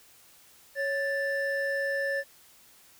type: tone pair together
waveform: triangle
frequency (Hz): 554.4 / 1760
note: C#5 / A6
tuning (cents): 0 / 0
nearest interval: octave + minor sixth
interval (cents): 2000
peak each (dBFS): -28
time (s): 0.75-2.24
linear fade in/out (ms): 50
effects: white hiss -57 dBFS RMS until 2.99 s